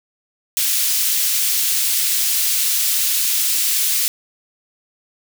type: high-pass noise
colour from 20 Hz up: white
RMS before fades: -18 dBFS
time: 0.57-4.08 s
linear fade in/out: 0 ms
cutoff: 2900 Hz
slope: 12 dB/octave
effects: none